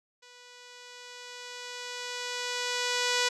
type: tone with level ramp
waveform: 5% pulse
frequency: 491.4 Hz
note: B4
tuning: 9 cents flat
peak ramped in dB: -40 to -12 dBFS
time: 0.22-3.29 s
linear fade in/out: 10 ms
effects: resampled to 24000 Hz